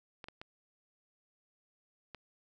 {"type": "clicks", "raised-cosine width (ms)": 0.3, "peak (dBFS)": -29, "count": 4, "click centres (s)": [0.242, 0.285, 0.415, 2.147], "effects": []}